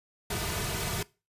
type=noise with comb filter; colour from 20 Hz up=pink; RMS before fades=-32 dBFS; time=0.3-1.03 s; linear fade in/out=5 ms; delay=3.7 ms; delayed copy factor=-0.95; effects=noise-tail reverb RT60 0.3 s tail -22 dB re dry + resampled to 32000 Hz